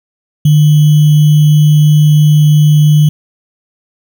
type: tone with sample-and-hold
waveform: sine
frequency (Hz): 150.5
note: D3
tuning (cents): +43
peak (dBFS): -3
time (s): 0.45-3.09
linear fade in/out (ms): 5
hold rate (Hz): 3150
effects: none